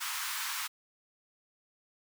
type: high-pass noise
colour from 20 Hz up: pink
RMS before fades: -36 dBFS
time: 0-0.68 s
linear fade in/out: 20 ms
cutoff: 960 Hz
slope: 48 dB/octave
effects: none